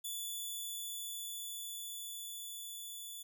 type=tone with level ramp; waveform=10% pulse; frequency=3458 Hz; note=A7; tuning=31 cents flat; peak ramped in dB=-31 to -37 dBFS; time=0.04-3.23 s; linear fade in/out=10 ms; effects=none